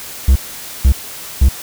triangle tone bursts, 65.6 Hz, C2, 5 cents sharp, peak -3 dBFS, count 3, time 0.28-1.488 s, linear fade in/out 5 ms, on 76 ms, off 490 ms, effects white hiss -30 dBFS RMS until 1.62 s

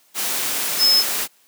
sine tone in noise, 5190 Hz, E8, 28 cents flat, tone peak -12 dBFS, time 0.78-1.04 s, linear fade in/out 50 ms, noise white, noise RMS -23 dBFS, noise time 0.14-1.28 s, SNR +8 dB, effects white hiss -57 dBFS RMS until 1.47 s + high-pass 200 Hz 12 dB/octave

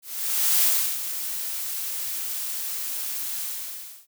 blue noise with ADSR envelope, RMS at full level -19 dBFS, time 0.02-4.07 s, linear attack 600 ms, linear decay 340 ms, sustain -11 dB, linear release 650 ms, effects none

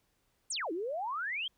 sine exponential two-way sweep, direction down then up, 9397 to 311.1 to 3287 Hz, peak -33 dBFS, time 0.5-1.48 s, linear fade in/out 5 ms, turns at 0.72 s, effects pink hiss -75 dBFS RMS until 1.57 s

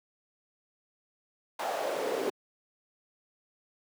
brown noise with high-pass filter sweep, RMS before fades -32 dBFS, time 1.59-2.3 s, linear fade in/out 5 ms, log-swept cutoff 740 to 400 Hz, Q 3.6, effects high-pass 200 Hz 12 dB/octave

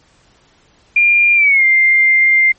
sine tone with pitch glide, 2400 to 2101 Hz, D7 to C7, +37 to +7 cents, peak -7 dBFS, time 0.96-2.52 s, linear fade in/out 5 ms, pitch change -230 cents, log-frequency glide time 1.35-1.64 s, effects pink hiss -52 dBFS RMS until 2.58 s + MP3 32 kbps

